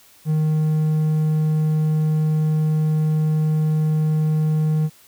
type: tone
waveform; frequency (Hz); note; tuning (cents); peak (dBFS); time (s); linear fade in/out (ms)
triangle; 155.1; D#3; -5; -14; 0.25-4.9; 50
effects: white hiss -51 dBFS RMS until 5.07 s